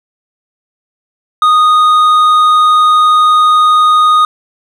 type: tone with hard clipping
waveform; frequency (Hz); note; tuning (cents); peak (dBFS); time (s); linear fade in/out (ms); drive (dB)
sine; 1239; D#6; -8; -6; 1.42-4.25; 2; 5
effects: none